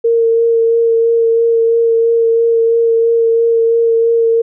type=tone with vibrato; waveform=sine; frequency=459.6 Hz; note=A#4; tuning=25 cents flat; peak=-8 dBFS; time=0.04-4.42 s; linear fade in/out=10 ms; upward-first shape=sine; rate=3 Hz; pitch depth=14 cents each way; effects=none